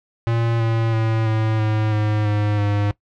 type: tone with pitch steps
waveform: square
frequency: 115.8 / 113.81 / 111.86 / 109.93 / 108.05 / 106.19 / 104.36 / 102.57 Hz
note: A#2 / A#2 / A2 / A2 / A2 / G#2 / G#2 / G#2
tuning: -11 / -41 / +29 / -1 / -31 / +39 / +9 / -21 cents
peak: -18 dBFS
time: 0.27-2.91 s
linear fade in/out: 0 ms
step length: 330 ms
effects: noise-tail reverb RT60 0.1 s tail -19 dB re dry + low-pass 3000 Hz 12 dB/octave